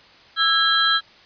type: tone cluster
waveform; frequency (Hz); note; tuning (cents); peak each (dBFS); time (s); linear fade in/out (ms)
sine; 1326 / 1642 / 3221 / 3995; E6 / G#6 / G7 / B7; +10 / -20 / +46 / +19; -21; 0.36-1.01; 50
effects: white hiss -49 dBFS RMS until 1.25 s + resampled to 11025 Hz